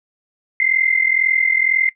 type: tone pair together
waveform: sine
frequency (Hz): 2061 / 2103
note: C7 / C7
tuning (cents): -27 / +8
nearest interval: unison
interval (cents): 35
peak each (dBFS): -16 / -17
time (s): 0.6-1.89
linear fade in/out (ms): 2
effects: noise-tail reverb RT60 0.1 s tail -17 dB re dry